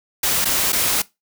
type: noise with dropouts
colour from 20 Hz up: white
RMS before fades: -19 dBFS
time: 0.23-1.02 s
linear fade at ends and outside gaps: 5 ms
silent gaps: 0.446-0.454 / 0.723-0.728 s
effects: noise-tail reverb RT60 0.2 s tail -20 dB re dry